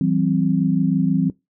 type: chord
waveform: sine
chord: C major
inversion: first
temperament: equal with one note detuned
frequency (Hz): 164.81 / 190.97 / 261.6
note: E3 / G3 / C4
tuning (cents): 0 / -45 / 0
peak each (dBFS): -20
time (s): 0.01-1.3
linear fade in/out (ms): 2
effects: noise-tail reverb RT60 0.2 s tail -21 dB re dry